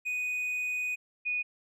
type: tone pair in turn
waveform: triangle / sine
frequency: 2486 / 2475 Hz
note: D#7 / D#7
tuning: -2 / -10 cents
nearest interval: unison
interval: 8 cents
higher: first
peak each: -28 dBFS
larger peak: neither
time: 0.05-0.96 / 1.25-1.43 s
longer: first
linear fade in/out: 20 ms
effects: none